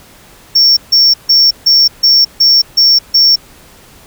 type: tone bursts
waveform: triangle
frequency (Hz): 5470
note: F8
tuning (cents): -37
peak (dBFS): -3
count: 8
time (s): 0.55-3.36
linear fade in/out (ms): 10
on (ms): 220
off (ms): 150
effects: pink hiss -40 dBFS RMS until 4.06 s